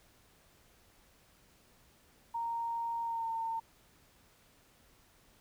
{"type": "tone with pitch glide", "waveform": "sine", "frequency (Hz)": [928, 907.9], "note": ["A#5", "A#5"], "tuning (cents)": [-8, -46], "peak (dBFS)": -33, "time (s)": [2.34, 3.6], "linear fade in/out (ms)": 10, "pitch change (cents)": -38, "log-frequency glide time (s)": [3.03, 3.29], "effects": ["pink hiss -65 dBFS RMS until 5.4 s"]}